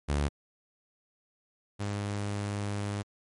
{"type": "tone pair in turn", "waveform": "sawtooth", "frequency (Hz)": [72.2, 102.11], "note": ["D2", "G#2"], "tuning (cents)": [-29, -29], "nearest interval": "tritone", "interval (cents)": 600, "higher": "second", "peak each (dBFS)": [-22, -27], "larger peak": "first", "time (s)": [[0.08, 0.29], [1.79, 3.03]], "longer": "second", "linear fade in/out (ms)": 20, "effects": ["MP3 48 kbps"]}